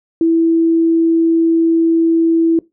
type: tone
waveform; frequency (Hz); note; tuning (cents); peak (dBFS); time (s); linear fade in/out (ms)
sine; 329.6; E4; 0; -9; 0.21-2.59; 2
effects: noise-tail reverb RT60 0.2 s tail -21 dB re dry